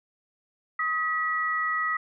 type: tone pair together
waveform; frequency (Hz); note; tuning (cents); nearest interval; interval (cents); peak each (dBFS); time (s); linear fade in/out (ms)
sine; 1263 / 1941.2; D#6 / B6; +26 / -30; perfect fifth; 744; -27; 0.79-1.97; 5
effects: none